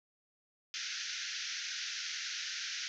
white band-pass noise, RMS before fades -40 dBFS, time 0.74-2.88 s, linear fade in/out 0 ms, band 1400 to 6400 Hz, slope 96 dB/octave, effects none

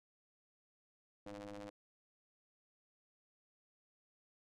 sawtooth ring-modulated tone, 103.4 Hz, G#2, 7 cents flat, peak -40 dBFS, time 1.26-1.7 s, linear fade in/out 5 ms, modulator 406 Hz, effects low-pass 8000 Hz 12 dB/octave

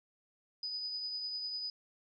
sine tone with tremolo, 4978 Hz, D#8, in tune, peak -35 dBFS, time 0.63-1.7 s, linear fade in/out 2 ms, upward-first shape triangle, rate 10 Hz, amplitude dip 35%, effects none

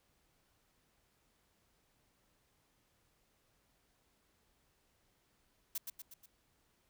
blue noise with echo, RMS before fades -38 dBFS, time 5.75-5.78 s, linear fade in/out 5 ms, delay 120 ms, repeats 4, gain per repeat -5 dB, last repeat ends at 6.26 s, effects pink hiss -75 dBFS RMS until 6.89 s

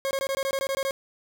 40% pulse tone bursts, 543 Hz, C#5, 36 cents flat, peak -24 dBFS, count 11, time 0.05-0.909 s, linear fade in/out 0 ms, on 59 ms, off 21 ms, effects none

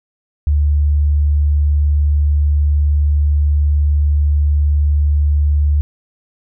sine tone, 73.42 Hz, D2, in tune, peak -10 dBFS, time 0.47-5.81 s, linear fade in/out 0 ms, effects none

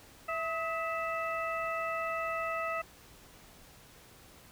harmonic tone with a mistuned harmonic, 659.3 Hz, E5, in tune, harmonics 1 / 2 / 3 / 4, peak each -36 / -35 / -40 / -41 dBFS, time 0.28-2.82 s, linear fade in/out 10 ms, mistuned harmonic 2, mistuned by -56 cents, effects pink hiss -56 dBFS RMS until 4.51 s

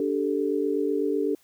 sine chord, D suspended fourth, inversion none, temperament equal with one note detuned, 291.5 / 392 / 440 Hz, D4 / G4 / A4, -13 / 0 / 0 cents, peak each -27 dBFS, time 0-1.35 s, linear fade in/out 2 ms, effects white hiss -62 dBFS RMS until 1.43 s

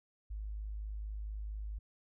sine tone, 52.2 Hz, G#1, 10 cents sharp, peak -38 dBFS, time 0.3-1.79 s, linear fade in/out 10 ms, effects none

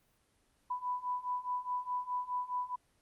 sine beating tone pair, 990 / 994.8 Hz, B5 / B5, +4 / +12 cents, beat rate 4.8 Hz, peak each -38 / -36 dBFS, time 0.7-2.76 s, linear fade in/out 10 ms, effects pink hiss -72 dBFS RMS until 3.01 s + Opus 24 kbps

